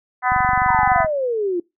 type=harmonic tone; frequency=250.9 Hz; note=B3; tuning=28 cents sharp; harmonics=3 / 4 / 5 / 6 / 7 / 8; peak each=-19 / -21 / -23 / -25 / -26 / -27 dBFS; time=0.22-1.07 s; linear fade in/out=50 ms
type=click train; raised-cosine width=5 ms; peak=-17 dBFS; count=18; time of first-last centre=0.32-1.046 s; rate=23.4 Hz
type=exponential sweep; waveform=sine; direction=down; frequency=987.8 to 338.1 Hz; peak=-18 dBFS; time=0.68-1.6 s; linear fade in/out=5 ms
effects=noise-tail reverb RT60 0.2 s tail -23 dB re dry